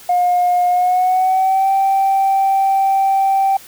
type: tone with pitch glide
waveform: sine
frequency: 714 to 778.6 Hz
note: F5 to G5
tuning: +38 to -12 cents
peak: -10 dBFS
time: 0.09-3.57 s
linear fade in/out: 5 ms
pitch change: +150 cents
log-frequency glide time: 0.68-1.71 s
effects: tanh soft clip ceiling -8 dBFS + white hiss -40 dBFS RMS until 3.67 s